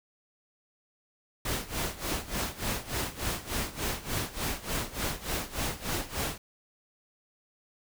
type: noise with tremolo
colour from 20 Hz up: pink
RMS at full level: -30 dBFS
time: 1.45-6.38 s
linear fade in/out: 5 ms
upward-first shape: sine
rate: 3.4 Hz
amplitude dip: 85%
effects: none